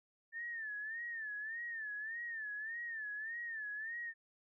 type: tone with vibrato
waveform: sine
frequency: 1783 Hz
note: A6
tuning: 22 cents sharp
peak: -40 dBFS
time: 0.32-4.14 s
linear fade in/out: 50 ms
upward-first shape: sine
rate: 1.7 Hz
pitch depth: 110 cents each way
effects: none